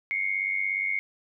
sine tone pair together, 2120 / 2217 Hz, C7 / C#7, +22 / 0 cents, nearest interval minor second, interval 78 cents, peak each -28 dBFS, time 0.11-0.99 s, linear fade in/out 0 ms, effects none

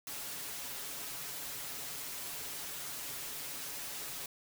white noise with comb filter, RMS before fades -42 dBFS, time 0.07-4.26 s, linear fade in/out 2 ms, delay 7.1 ms, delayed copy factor +0.65, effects none

